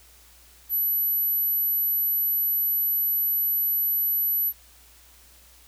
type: tone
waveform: sine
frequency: 11840 Hz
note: F#9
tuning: in tune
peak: -21 dBFS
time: 0.69-4.53 s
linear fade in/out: 50 ms
effects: added 60 Hz sine -56 dBFS peak until 5.67 s + white hiss -54 dBFS RMS until 5.67 s